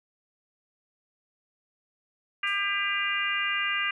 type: harmonic tone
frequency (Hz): 400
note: G4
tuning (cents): +35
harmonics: 3 / 4 / 5 / 6 / 7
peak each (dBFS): -33 / -32 / -31 / -32 / -31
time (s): 2.43-3.91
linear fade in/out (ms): 5
type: noise with exponential decay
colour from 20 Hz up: violet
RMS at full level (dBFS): -43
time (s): 2.47-2.77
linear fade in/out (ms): 1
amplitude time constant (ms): 64
effects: resampled to 22050 Hz